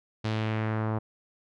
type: tone with low-pass filter sweep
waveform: sawtooth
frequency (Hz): 109.5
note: A2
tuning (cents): -8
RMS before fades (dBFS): -29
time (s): 0.24-0.99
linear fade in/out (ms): 10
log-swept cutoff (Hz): 4400 to 1000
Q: 1.5
effects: none